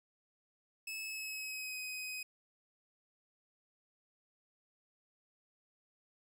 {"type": "tone with pitch glide", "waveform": "sawtooth", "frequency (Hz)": [2600, 2516], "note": ["E7", "D#7"], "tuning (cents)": [-24, 19], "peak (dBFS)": -37, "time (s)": [0.87, 2.23], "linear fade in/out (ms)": 5, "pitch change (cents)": -57, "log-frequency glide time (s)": [1.03, 1.79], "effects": ["12-bit"]}